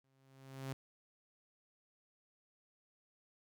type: tone with exponential growth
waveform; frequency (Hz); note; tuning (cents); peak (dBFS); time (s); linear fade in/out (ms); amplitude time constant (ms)
sawtooth; 134.1; C3; +43; -35; 0.04-0.73; 2; 150
effects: none